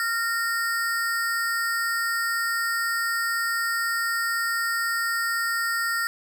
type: ring-modulated tone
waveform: square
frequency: 1613 Hz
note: G6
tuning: 49 cents sharp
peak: -21 dBFS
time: 0-6.07 s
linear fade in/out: 0 ms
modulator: 228 Hz
effects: none